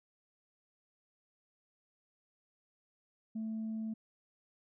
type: tone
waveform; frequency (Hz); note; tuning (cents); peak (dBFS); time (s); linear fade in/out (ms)
sine; 220.7; A3; +5; -34; 3.35-3.94; 10
effects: tanh soft clip ceiling -33 dBFS